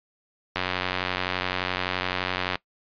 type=click train; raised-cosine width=0.3 ms; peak=-9 dBFS; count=184; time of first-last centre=0.56-2.556 s; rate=91.7 Hz; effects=noise-tail reverb RT60 0.1 s tail -21 dB re dry + resampled to 11025 Hz